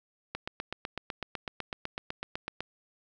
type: click train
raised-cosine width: 0.3 ms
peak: -18 dBFS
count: 19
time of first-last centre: 0.35-2.606 s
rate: 7.98 Hz
effects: none